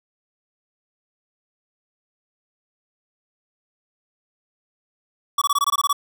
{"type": "tone bursts", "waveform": "square", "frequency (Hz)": 1138, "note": "C#6", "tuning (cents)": 45, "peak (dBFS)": -17, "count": 10, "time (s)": [5.38, 5.929], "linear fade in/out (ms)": 5, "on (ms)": 36, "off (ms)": 21, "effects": []}